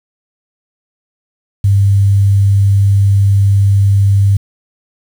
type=tone with quantisation; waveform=sine; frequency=99.3 Hz; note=G2; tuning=23 cents sharp; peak=-6 dBFS; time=1.64-4.37 s; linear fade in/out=5 ms; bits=6; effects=none